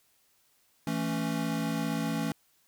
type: chord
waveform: square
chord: A major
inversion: second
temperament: equal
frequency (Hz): 164.81 / 220 / 277.2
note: E3 / A3 / C#4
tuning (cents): 0 / 0 / 0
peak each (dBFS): -34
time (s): 0.87-2.32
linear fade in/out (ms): 2
effects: white hiss -68 dBFS RMS until 2.67 s